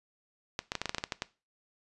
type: clicks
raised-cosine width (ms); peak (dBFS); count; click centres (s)
0.2; -14; 11; 0.591 / 0.719 / 0.753 / 0.816 / 0.857 / 0.894 / 0.947 / 0.983 / 1.039 / 1.122 / 1.221
effects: noise-tail reverb RT60 0.3 s tail -19 dB re dry + resampled to 24000 Hz